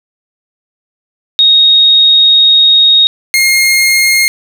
sine / sawtooth tone pair in turn, 3742 / 2136 Hz, A#7 / C7, +6 / +35 cents, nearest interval minor seventh, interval 971 cents, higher first, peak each -3 dBFS, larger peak neither, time 1.39-3.07 / 3.34-4.28 s, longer first, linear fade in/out 0 ms, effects none

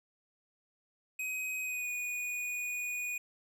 square tone with pitch glide, 2520 to 2464 Hz, D#7 to D#7, +21 to -17 cents, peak -35 dBFS, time 1.19-3.18 s, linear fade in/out 5 ms, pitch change -38 cents, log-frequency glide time 1.63-1.89 s, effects 12-bit

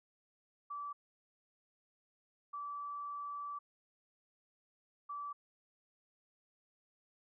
sine tone bursts at uneven times, 1157 Hz, D6, 26 cents flat, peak -40 dBFS, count 3, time 0.7-0.93 / 2.53-3.59 / 5.09-5.33 s, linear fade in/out 10 ms, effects none

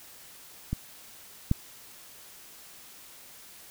clicks, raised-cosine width 5 ms, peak -16 / -10 dBFS, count 2, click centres 0.73 / 1.514 s, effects white hiss -50 dBFS RMS until 3.7 s

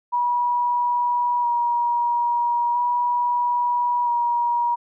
sine tone with vibrato, 961 Hz, B5, 48 cents flat, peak -18 dBFS, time 0.12-4.76 s, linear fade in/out 20 ms, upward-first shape square, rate 0.38 Hz, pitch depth 13 cents each way, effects none

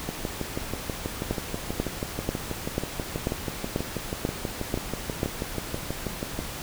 two click trains, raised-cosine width 2 ms, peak -15 / -11 dBFS, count 40 / 9, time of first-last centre 0.09-6.39 / 1.31-5.232 s, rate 6.19 / 2.04 Hz, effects pink hiss -36 dBFS RMS until 6.62 s

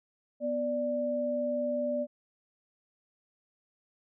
sine tone pair together, 246.9 / 588.1 Hz, B3 / D5, 0 / +2 cents, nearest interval octave + minor third, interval 1502 cents, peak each -34 / -29 dBFS, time 0.4-2.07 s, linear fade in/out 50 ms, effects none

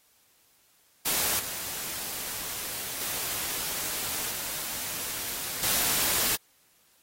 white noise with level steps, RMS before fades -27 / -35 / -32 / -34 / -26 dBFS, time 1.05-6.36 s, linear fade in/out 10 ms, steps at 1.39 / 3.01 / 4.31 / 5.63 s, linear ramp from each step 2 ms, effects white hiss -64 dBFS RMS until 7.02 s + AAC 48 kbps

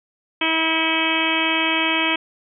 harmonic tone with a mistuned harmonic, 322.7 Hz, E4, 37 cents flat, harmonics 1 / 2 / 3 / 4 / 5 / 6 / 7 / 8 / 9 / 10, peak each -25 / -30 / -26 / -30 / -30 / -30 / -24 / -24 / -28 / -26 dBFS, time 0.41-2.16 s, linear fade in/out 5 ms, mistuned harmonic 9, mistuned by +44 cents, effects none

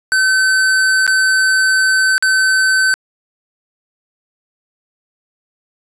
square tone with dropouts, 1531 Hz, G6, 41 cents flat, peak -11 dBFS, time 0.12-2.94 s, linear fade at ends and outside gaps 0 ms, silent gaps 1.066-1.077 / 2.18-2.225 s, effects resampled to 24000 Hz + 8-bit

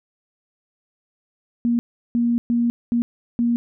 sine tone bursts at uneven times, 236.7 Hz, A#3, 27 cents sharp, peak -16 dBFS, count 5, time 1.65-1.79 / 2.15-2.38 / 2.5-2.7 / 2.92-3.02 / 3.39-3.56 s, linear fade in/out 0 ms, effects none

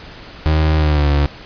35% pulse tone with pitch glide, 77.78 to 72.15 Hz, D#2 to D2, 0 to -30 cents, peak -10 dBFS, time 0.46-1.26 s, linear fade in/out 0 ms, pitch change -130 cents, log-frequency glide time 0.76-1.09 s, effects pink hiss -36 dBFS RMS until 1.45 s + resampled to 11025 Hz

